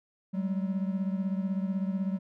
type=beating tone pair; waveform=triangle; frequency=188.8 / 204.8 Hz; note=F#3 / G#3; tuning=+35 / -24 cents; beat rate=16 Hz; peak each=-27 / -32 dBFS; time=0.33-2.19 s; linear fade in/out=20 ms; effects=none